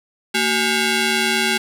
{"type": "ring-modulated tone", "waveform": "10% pulse", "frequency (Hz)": 605, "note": "D#5", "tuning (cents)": -49, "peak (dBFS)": -5, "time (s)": [0.34, 1.58], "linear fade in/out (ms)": 10, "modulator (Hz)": 982, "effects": ["low-pass 12000 Hz 12 dB/octave", "7-bit"]}